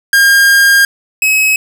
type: tone pair in turn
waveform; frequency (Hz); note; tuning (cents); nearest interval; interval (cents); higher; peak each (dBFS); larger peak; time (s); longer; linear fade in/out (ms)
45% pulse; 1613 / 2560; G6 / D#7; +49 / +49; minor sixth; 800; second; -5 / -8; first; 0.13-0.85 / 1.22-1.56; first; 2
effects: none